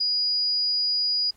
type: tone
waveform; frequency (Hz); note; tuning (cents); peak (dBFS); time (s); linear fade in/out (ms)
sine; 4900; D#8; -27; -21; 0-1.31; 10
effects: pink hiss -62 dBFS RMS until 1.36 s + AAC 48 kbps